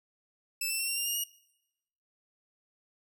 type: tone with pitch steps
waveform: 10% pulse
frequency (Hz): 2637 / 2675 / 2714 / 2754 / 2794 / 2834 / 2876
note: E7 / E7 / E7 / F7 / F7 / F7 / F#7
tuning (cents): 0 / +25 / +50 / -25 / 0 / +25 / -50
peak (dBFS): -22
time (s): 0.61-1.24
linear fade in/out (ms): 5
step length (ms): 90
effects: noise-tail reverb RT60 0.9 s tail -22 dB re dry